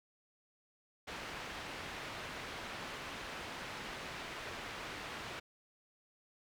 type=low-pass noise; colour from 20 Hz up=white; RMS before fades=-45 dBFS; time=1.07-5.4 s; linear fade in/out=10 ms; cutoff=2500 Hz; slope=12 dB/octave; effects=none